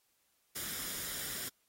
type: noise with comb filter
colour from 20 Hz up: white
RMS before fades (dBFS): -40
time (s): 0.55-1.49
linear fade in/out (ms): 10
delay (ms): 0.57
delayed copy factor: +0.5
effects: white hiss -75 dBFS RMS until 1.68 s + AAC 48 kbps